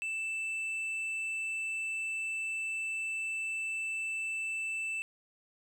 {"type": "tone with hard clipping", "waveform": "sine", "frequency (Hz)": 2648, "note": "E7", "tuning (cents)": 7, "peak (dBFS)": -34, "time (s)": [0.02, 5.02], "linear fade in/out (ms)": 0, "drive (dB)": 4, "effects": []}